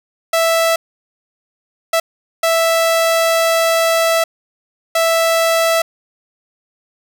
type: tone bursts at uneven times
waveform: sawtooth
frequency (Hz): 659.3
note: E5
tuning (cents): 0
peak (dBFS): -8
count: 4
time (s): 0.33-0.76 / 1.93-2 / 2.43-4.24 / 4.95-5.82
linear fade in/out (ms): 5
effects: none